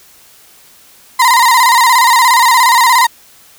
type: tone with vibrato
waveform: 35% pulse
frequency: 976 Hz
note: B5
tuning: 21 cents flat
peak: -4 dBFS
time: 1.19-3.07 s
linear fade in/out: 10 ms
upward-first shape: square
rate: 17 Hz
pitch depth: 78 cents each way
effects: white hiss -43 dBFS RMS until 3.58 s